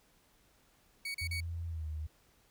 30% pulse tone bursts, 2241 Hz, C#7, 18 cents sharp, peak -34 dBFS, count 3, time 1.05-1.405 s, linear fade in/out 5 ms, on 95 ms, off 35 ms
sine tone with pitch glide, 84.2 to 77.21 Hz, E2 to D#2, +37 to -13 cents, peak -36 dBFS, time 1.21-2.07 s, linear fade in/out 10 ms, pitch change -150 cents, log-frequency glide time 1.67-1.87 s
effects pink hiss -68 dBFS RMS until 2.5 s

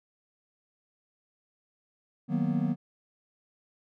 triangle chord, B major seventh, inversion first, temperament equal, 155.56 / 185 / 233.1 / 246.9 Hz, D#3 / F#3 / A#3 / B3, 0 / 0 / 0 / 0 cents, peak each -29 dBFS, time 2.28-2.76 s, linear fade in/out 50 ms, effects none

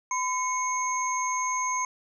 sine tone cluster, 1011 / 2196 / 6410 Hz, B5 / C#7 / G8, +40 / -17 / +38 cents, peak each -27 / -34 / -31 dBFS, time 0.11-1.85 s, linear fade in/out 2 ms, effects none

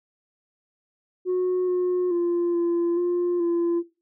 sine tone with pitch steps, 365.3 / 361.1 / 346.3 / 342.7 / 351.8 / 341.8 Hz, F#4 / F#4 / F4 / F4 / F4 / F4, -22 / -42 / -15 / -33 / +13 / -37 cents, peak -18 dBFS, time 1.25-3.83 s, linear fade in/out 50 ms, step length 430 ms, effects noise-tail reverb RT60 0.3 s tail -17 dB re dry + tanh soft clip ceiling -19 dBFS

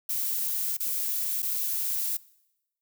violet noise with dropouts, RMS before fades -29 dBFS, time 0.09-2.17 s, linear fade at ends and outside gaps 5 ms, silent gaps 0.769-0.802 / 1.422-1.427 s, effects noise-tail reverb RT60 0.9 s tail -22 dB re dry

